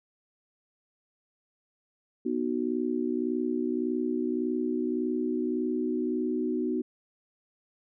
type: chord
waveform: sine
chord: B major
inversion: none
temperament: just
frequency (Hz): 246.9 / 308.7 / 370.4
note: B3 / D#4 / F#4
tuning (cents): 0 / -14 / +2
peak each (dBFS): -30 / -31 / -31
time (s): 2.25-6.82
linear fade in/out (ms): 10
effects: none